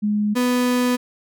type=tone pair in turn; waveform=sine / 35% pulse; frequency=208.9 / 247.9 Hz; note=G#3 / B3; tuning=+10 / +7 cents; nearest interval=minor third; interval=297 cents; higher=second; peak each=-17 / -15 dBFS; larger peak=second; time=0.02-0.35 / 0.35-0.97 s; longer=second; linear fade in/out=20 ms; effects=none